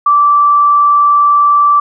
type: tone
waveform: sine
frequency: 1165 Hz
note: D6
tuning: 14 cents flat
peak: -5 dBFS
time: 0.06-1.8 s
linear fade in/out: 5 ms
effects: none